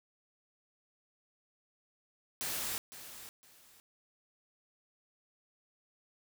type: noise with echo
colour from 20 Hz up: white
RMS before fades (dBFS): -37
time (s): 2.41-2.78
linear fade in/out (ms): 0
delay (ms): 510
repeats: 2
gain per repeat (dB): -12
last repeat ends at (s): 3.8
effects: none